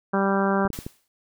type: harmonic tone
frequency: 196 Hz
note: G3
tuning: in tune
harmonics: 1 / 2 / 3 / 4 / 5 / 6 / 7 / 8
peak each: -23 / -26 / -28 / -29 / -30 / -31 / -31 / -32 dBFS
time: 0.13-0.68 s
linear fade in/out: 10 ms
type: clicks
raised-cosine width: 3 ms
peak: -19 dBFS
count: 4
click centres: 0.652 / 0.703 / 0.789 / 0.865 s
type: noise with exponential decay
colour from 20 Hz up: white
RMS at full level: -35 dBFS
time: 0.73-1.08 s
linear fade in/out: 1 ms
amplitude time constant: 74 ms
effects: none